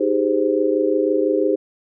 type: chord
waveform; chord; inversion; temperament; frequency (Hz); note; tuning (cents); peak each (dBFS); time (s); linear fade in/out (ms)
sine; Ab major seventh; second; just; 311.5 / 389.3 / 415.3 / 519.1; Eb4 / G4 / Ab4 / C5; +2 / -12 / 0 / -14; -21; 0-1.56; 10
effects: none